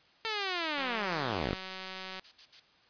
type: linear sweep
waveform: 5% pulse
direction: down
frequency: 452.3 to 35 Hz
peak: -20 dBFS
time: 0.25-1.55 s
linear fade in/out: 0 ms
type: click train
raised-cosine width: 0.2 ms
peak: -24 dBFS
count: 267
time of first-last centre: 0.78-2.195 s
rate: 188 Hz
type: noise bursts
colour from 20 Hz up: violet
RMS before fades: -39 dBFS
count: 12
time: 0.96-2.602 s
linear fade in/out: 10 ms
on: 80 ms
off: 62 ms
effects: white hiss -63 dBFS RMS until 2.89 s + resampled to 11025 Hz